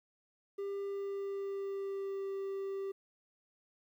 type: tone with pitch glide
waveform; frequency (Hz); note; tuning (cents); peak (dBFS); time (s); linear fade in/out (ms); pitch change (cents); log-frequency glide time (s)
triangle; 398 to 390.9; G4 to G4; +26 to -5; -34; 0.58-2.92; 10; -31; 0.84-2.31
effects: 12-bit